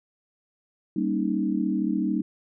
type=chord; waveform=sine; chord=Eb dominant seventh; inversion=first; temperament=equal; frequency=196 / 233.1 / 277.2 / 311.1 Hz; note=G3 / Bb3 / Db4 / Eb4; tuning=0 / 0 / 0 / 0 cents; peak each=-27 / -29 / -30 / -27 dBFS; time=0.96-2.22 s; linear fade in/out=5 ms; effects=none